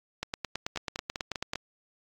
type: two click trains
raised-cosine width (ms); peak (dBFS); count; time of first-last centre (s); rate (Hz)
0.2; -16 / -14; 5 / 13; 0.76-1.557 / 0.23-1.534; 5.02 / 9.2
effects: AAC 48 kbps